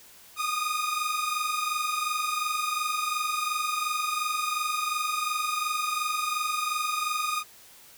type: tone pair together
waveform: sawtooth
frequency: 1221.7 / 1244.5 Hz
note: D#6 / D#6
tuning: -32 / 0 cents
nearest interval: unison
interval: 32 cents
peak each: -26 dBFS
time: 0.36-7.44 s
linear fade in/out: 50 ms
effects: white hiss -52 dBFS RMS until 7.97 s